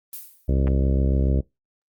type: noise with exponential decay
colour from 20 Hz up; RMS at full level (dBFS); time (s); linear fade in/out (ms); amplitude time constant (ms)
violet; -31; 0.13-0.53; 2; 86
type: harmonic tone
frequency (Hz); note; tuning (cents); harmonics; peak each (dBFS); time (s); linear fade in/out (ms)
67.1; C2; +44; 1 / 2 / 3 / 4 / 5 / 6 / 7 / 8 / 9; -19 / -25 / -29 / -31 / -33 / -35 / -36 / -37 / -38; 0.48-1.41; 10
type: clicks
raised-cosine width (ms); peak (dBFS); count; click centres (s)
0.5; -21; 2; 0.671 / 0.679
effects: noise-tail reverb RT60 0.2 s tail -24 dB re dry + Opus 24 kbps